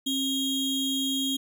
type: ring-modulated tone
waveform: square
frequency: 1760 Hz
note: A6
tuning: in tune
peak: -23 dBFS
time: 0.06-1.37 s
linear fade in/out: 10 ms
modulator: 1490 Hz
effects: none

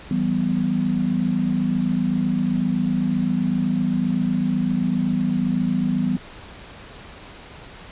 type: chord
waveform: sine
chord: E minor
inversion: none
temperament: equal with one note detuned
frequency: 164.81 / 192.63 / 246.9 Hz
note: E3 / G3 / B3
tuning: 0 / -30 / 0 cents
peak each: -25 / -22 / -22 dBFS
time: 0.11-6.17 s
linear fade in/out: 2 ms
effects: pink hiss -41 dBFS RMS until 7.91 s + resampled to 8000 Hz

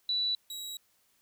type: tone pair in turn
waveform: sine / sawtooth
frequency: 3951 / 3867 Hz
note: B7 / B7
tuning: 0 / -37 cents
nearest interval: unison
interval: 37 cents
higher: first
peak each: -27 / -35 dBFS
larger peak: first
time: 0.09-0.35 / 0.5-0.77 s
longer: second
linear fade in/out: 2 ms
effects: white hiss -70 dBFS RMS until 1.21 s

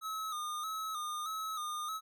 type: tone with vibrato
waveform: square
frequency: 1253 Hz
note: D#6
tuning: 12 cents sharp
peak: -37 dBFS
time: 0.01-2.01 s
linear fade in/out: 50 ms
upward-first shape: square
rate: 1.6 Hz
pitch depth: 50 cents each way
effects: none

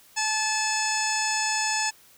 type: harmonic tone with a mistuned harmonic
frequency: 867 Hz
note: A5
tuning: 26 cents flat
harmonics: 1 / 2 / 3 / 4 / 5 / 6 / 7 / 8 / 9 / 10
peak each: -29 / -31 / -31 / -40 / -38 / -31 / -36 / -31 / -36 / -39 dBFS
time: 0.16-1.91 s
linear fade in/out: 20 ms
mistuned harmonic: 7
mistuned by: +89 cents
effects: white hiss -55 dBFS RMS until 2.17 s

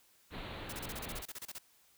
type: low-pass noise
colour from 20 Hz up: pink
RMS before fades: -44 dBFS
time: 0.3-1.24 s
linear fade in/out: 50 ms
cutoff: 4300 Hz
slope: 96 dB/octave
type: noise bursts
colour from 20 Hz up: white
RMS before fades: -44 dBFS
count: 14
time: 0.69-1.585 s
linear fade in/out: 5 ms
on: 37 ms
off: 29 ms
effects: white hiss -67 dBFS RMS until 1.97 s

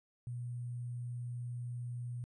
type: tone with sample-and-hold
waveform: sine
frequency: 121.6 Hz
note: B2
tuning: 26 cents flat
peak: -38 dBFS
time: 0.27-2.24 s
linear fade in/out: 0 ms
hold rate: 8820 Hz
effects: resampled to 24000 Hz

